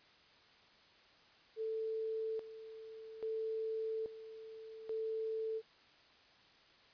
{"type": "tone with tremolo", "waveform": "sine", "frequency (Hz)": 442.6, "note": "A4", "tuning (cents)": 10, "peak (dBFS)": -36, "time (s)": [1.56, 5.62], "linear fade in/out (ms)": 50, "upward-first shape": "square", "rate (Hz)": 0.6, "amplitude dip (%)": 75, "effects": ["white hiss -64 dBFS RMS until 6.93 s", "resampled to 11025 Hz"]}